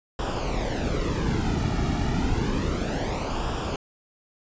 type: noise with flanger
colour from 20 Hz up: brown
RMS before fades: -26 dBFS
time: 0.19-3.76 s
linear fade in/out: 2 ms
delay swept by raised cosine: 0.47 to 1.97 ms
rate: 0.3 Hz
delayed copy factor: -0.65
effects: resampled to 16000 Hz